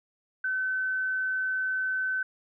sine tone, 1523 Hz, F#6, 50 cents sharp, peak -26 dBFS, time 0.44-2.23 s, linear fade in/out 5 ms, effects none

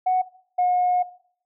sine tone pair in turn, 740 / 721.8 Hz, F#5 / F#5, 0 / -43 cents, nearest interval unison, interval 43 cents, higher first, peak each -16 dBFS, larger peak neither, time 0.06-0.22 / 0.58-1.03 s, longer second, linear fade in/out 10 ms, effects noise-tail reverb RT60 0.6 s tail -18 dB re dry + tanh soft clip ceiling -13 dBFS

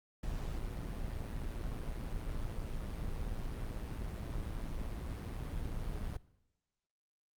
brown noise with amplitude modulation, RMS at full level -37 dBFS, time 0.23-6.17 s, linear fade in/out 5 ms, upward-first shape sine, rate 113 Hz, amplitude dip 45%, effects noise-tail reverb RT60 1.0 s tail -21 dB re dry + Opus 48 kbps

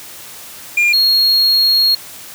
triangle tone pair in turn, 2406 / 4287 Hz, D7 / C8, +41 / +41 cents, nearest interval minor seventh, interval 1000 cents, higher second, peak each -8 dBFS, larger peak neither, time 0.77-0.93 / 0.93-1.95 s, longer second, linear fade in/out 5 ms, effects white hiss -34 dBFS RMS until 2.34 s + high-pass 60 Hz 12 dB/octave

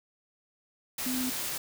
sine tone in noise, 254.5 Hz, C4, 48 cents flat, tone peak -30 dBFS, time 1.06-1.3 s, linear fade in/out 5 ms, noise white, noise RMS -34 dBFS, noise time 0.98-1.58 s, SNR +1 dB, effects none

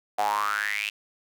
sawtooth tone with high-pass filter sweep, 103.83 Hz, G#2, in tune, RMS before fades -27 dBFS, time 0.18-0.9 s, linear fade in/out 10 ms, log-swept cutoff 710 to 2800 Hz, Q 9.2, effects none

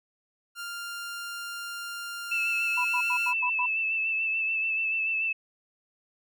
sawtooth tone, 1396.9 Hz, F6, in tune, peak -31 dBFS, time 0.55-3.34 s, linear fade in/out 50 ms
sine tone with vibrato, 2637 Hz, E7, in tune, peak -25 dBFS, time 2.31-5.33 s, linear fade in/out 10 ms, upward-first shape sine, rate 6.9 Hz, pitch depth 26 cents each way
sine tone bursts, 987.8 Hz, B5, in tune, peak -27 dBFS, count 6, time 2.77-3.662 s, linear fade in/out 10 ms, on 77 ms, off 86 ms
effects none

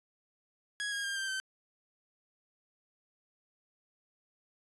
sawtooth tone with pitch steps, 1663 / 1632.5 / 1602.6 / 1573.3 / 1544.5 Hz, G#6 / G#6 / G6 / G6 / G6, +2 / -30 / +38 / +6 / -26 cents, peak -30 dBFS, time 0.8-1.4 s, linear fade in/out 0 ms, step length 120 ms, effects resampled to 24000 Hz

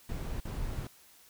brown noise with dropouts, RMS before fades -36 dBFS, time 0.09-0.87 s, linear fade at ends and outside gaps 2 ms, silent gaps 0.403-0.452 s, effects white hiss -59 dBFS RMS until 1.29 s

